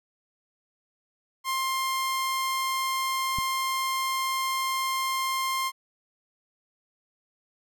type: tone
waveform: sawtooth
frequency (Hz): 1057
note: C6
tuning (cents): +17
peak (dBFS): -22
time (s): 1.44-5.72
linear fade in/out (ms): 50
type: click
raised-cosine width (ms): 5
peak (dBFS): -22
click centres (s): 3.386
effects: none